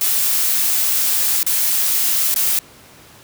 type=noise with dropouts; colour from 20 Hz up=blue; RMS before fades=-17 dBFS; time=0.01-2.59 s; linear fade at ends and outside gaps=2 ms; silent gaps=1.431-1.464 / 2.343-2.36 s; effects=pink hiss -44 dBFS RMS until 3.23 s + high-pass 80 Hz 12 dB/octave